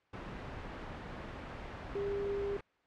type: tone in noise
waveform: sine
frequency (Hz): 401.4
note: G4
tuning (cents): +41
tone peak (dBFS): -33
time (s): 1.95-2.57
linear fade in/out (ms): 5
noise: pink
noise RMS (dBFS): -43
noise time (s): 0.13-2.61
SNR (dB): +7
effects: white hiss -70 dBFS RMS until 2.86 s + low-pass 2000 Hz 12 dB/octave